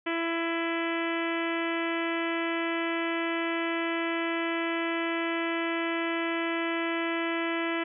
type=harmonic tone with a mistuned harmonic; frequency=333.4 Hz; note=E4; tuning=20 cents sharp; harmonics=1 / 2 / 3 / 4 / 5 / 6 / 7 / 8 / 9 / 10; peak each=-30 / -36 / -38 / -38 / -38 / -36 / -39 / -41 / -42 / -50 dBFS; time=0.06-7.84 s; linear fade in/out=10 ms; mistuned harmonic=8; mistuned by=-21 cents; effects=none